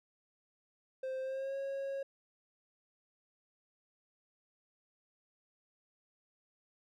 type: tone with pitch glide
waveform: triangle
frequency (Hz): 523.3 to 547.4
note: C5 to C#5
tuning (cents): 0 to -22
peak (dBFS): -34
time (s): 1.03-2.03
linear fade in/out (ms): 5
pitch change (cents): +78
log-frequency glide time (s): 1.21-1.56
effects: none